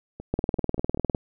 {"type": "two click trains", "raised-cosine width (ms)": 2, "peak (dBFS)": [-10, -23], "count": [17, 5], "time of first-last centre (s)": [[0.34, 1.148], [0.2, 0.974]], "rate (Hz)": [19.8, 5.17], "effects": []}